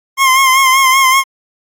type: tone with vibrato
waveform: 25% pulse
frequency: 1060 Hz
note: C6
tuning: 22 cents sharp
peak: -3 dBFS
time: 0.17-1.24 s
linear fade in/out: 50 ms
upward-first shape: sine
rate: 5.2 Hz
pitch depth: 47 cents each way
effects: AAC 64 kbps

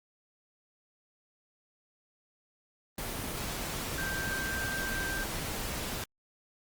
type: tone in noise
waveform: sine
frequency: 1571 Hz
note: G6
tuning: 3 cents sharp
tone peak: -34 dBFS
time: 3.98-5.24 s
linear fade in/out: 2 ms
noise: pink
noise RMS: -36 dBFS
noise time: 2.98-6.04 s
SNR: -1 dB
effects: Opus 24 kbps

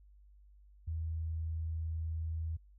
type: tone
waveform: sine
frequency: 80.8 Hz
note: E2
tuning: 34 cents flat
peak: -34 dBFS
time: 0.87-2.57 s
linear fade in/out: 10 ms
effects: added 50 Hz sine -57 dBFS peak until 2.78 s

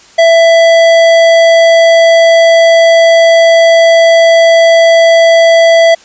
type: tone with hard clipping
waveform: sine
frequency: 664 Hz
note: E5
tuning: 12 cents sharp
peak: -4 dBFS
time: 0.18-5.95 s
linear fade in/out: 10 ms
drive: 14 dB
effects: white hiss -39 dBFS RMS until 6.04 s + resampled to 16000 Hz

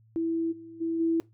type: tone with level steps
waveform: sine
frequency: 329.6 Hz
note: E4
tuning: in tune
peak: -25 / -42 / -26 / -22 dBFS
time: 0.16-1.2 s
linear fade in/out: 0 ms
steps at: 0.51 / 0.8 / 0.99 s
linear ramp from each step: 20 ms
effects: noise-tail reverb RT60 0.2 s tail -21 dB re dry + added 111 Hz sine -57 dBFS peak until 1.33 s

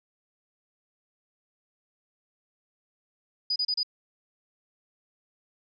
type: tone bursts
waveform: sine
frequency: 4946 Hz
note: D#8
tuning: 11 cents flat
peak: -24 dBFS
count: 4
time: 3.5-3.832 s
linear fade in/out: 5 ms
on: 59 ms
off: 32 ms
effects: none

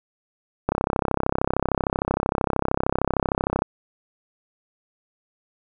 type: click train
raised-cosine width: 1 ms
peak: -6 dBFS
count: 98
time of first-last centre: 0.69-3.621 s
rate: 33.1 Hz
effects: none

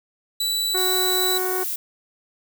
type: tone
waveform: sawtooth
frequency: 3951 Hz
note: B7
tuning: in tune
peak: -18 dBFS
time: 0.4-1.38 s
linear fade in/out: 5 ms
type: harmonic tone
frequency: 370 Hz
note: F#4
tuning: in tune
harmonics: 1 / 2 / 3 / 4 / 5 / 6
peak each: -25 / -31 / -34 / -34 / -41 / -44 dBFS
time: 0.74-1.64 s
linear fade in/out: 10 ms
type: noise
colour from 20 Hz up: violet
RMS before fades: -27 dBFS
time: 0.77-1.76 s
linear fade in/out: 5 ms
effects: none

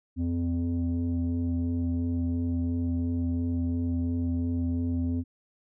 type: tone pair together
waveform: sine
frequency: 86.13 / 255.5 Hz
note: F2 / C4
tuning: -23 / -41 cents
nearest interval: octave + perfect fifth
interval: 1882 cents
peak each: -26 dBFS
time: 0.16-5.24 s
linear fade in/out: 50 ms
effects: tanh soft clip ceiling -22 dBFS

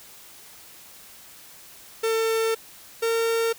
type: tone pair in turn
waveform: 45% pulse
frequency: 448.8 / 456.9 Hz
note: A4 / A#4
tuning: +34 / -35 cents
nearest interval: unison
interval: 31 cents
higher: second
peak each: -21 dBFS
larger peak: neither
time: 2.03-2.55 / 3.02-3.53 s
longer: first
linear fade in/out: 10 ms
effects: white hiss -47 dBFS RMS until 3.58 s

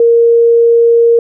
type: tone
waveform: sine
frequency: 466.2 Hz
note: A#4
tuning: in tune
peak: -4 dBFS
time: 0-1.19 s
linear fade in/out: 2 ms
effects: none

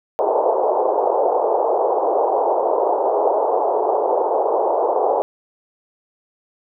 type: band-pass noise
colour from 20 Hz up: pink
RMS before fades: -18 dBFS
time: 0.19-5.22 s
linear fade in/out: 0 ms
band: 400 to 920 Hz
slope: 48 dB/octave
effects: none

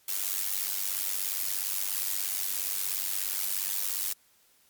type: noise with amplitude modulation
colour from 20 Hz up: blue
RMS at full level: -27 dBFS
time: 0.08-4.13 s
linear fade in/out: 5 ms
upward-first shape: sine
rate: 97 Hz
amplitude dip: 85%
effects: white hiss -64 dBFS RMS until 4.69 s + MP3 96 kbps

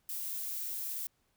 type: noise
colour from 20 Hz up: violet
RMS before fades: -38 dBFS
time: 0.09-1.07 s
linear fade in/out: 2 ms
effects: pink hiss -75 dBFS RMS until 1.36 s

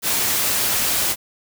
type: noise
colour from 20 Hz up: white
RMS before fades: -20 dBFS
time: 0.02-1.16 s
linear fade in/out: 50 ms
effects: none

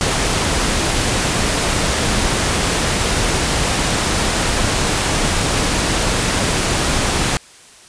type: noise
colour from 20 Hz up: pink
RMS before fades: -17 dBFS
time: 0.01-7.37 s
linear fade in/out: 0 ms
effects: white hiss -43 dBFS RMS until 7.88 s + resampled to 22050 Hz

